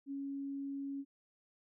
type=tone; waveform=sine; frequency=277.2 Hz; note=C#4; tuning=in tune; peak=-38 dBFS; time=0.06-1.05 s; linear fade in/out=50 ms; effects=none